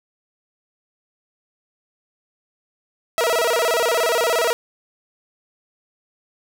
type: tone with vibrato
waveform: sawtooth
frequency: 556 Hz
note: C#5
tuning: 5 cents sharp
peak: -13 dBFS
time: 3.18-4.53 s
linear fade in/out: 0 ms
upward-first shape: square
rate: 17 Hz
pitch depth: 280 cents each way
effects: none